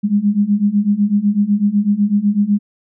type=beating tone pair; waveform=sine; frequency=200.5 / 208.5 Hz; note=G3 / G#3; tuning=+39 / +7 cents; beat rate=8 Hz; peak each=-16 / -14 dBFS; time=0.03-2.59 s; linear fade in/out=20 ms; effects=none